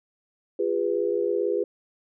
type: chord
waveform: sine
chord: F diminished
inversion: none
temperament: equal with one note detuned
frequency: 349.2 / 407.2 / 493.9 Hz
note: F4 / Ab4 / Cb5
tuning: 0 / -34 / 0 cents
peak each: -28 / -25 / -27 dBFS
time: 0.59-1.64 s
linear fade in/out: 5 ms
effects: none